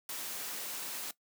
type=noise; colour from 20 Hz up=white; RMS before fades=-40 dBFS; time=0.09-1.11 s; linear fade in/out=2 ms; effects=noise-tail reverb RT60 0.1 s tail -18 dB re dry + high-pass 200 Hz 12 dB/octave